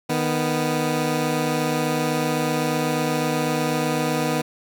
15% pulse tone pair together, 155.25 / 246.9 Hz, D#3 / B3, -3 / 0 cents, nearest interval minor sixth, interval 803 cents, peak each -17 dBFS, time 0.09-4.42 s, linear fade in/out 10 ms, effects none

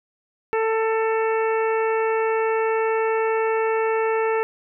harmonic tone, 444.9 Hz, A4, 19 cents sharp, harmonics 1 / 2 / 3 / 4 / 5 / 6, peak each -20 / -26 / -30 / -32 / -34 / -36 dBFS, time 0.53-4.43 s, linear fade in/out 0 ms, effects none

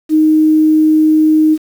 sine tone with quantisation, 311.1 Hz, D#4, in tune, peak -6 dBFS, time 0.09-1.58 s, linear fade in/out 50 ms, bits 6, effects none

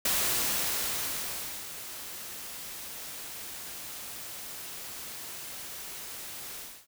white noise with ADSR envelope, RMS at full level -27 dBFS, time 0.05-6.87 s, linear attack 4 ms, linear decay 1600 ms, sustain -14 dB, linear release 280 ms, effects none

